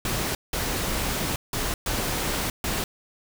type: noise bursts at uneven times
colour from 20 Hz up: pink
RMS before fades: -27 dBFS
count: 5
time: 0.05-0.35 / 0.53-1.36 / 1.53-1.74 / 1.86-2.5 / 2.64-2.84 s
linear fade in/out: 2 ms
effects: none